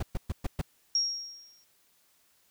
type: noise bursts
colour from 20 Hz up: brown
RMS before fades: -29 dBFS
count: 5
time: 0-0.615 s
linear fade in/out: 5 ms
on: 27 ms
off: 120 ms
type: tone with exponential decay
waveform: sine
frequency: 5588 Hz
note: F8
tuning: in tune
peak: -22 dBFS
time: 0.95-1.64 s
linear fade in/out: 2 ms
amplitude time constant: 150 ms
effects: white hiss -67 dBFS RMS until 2.5 s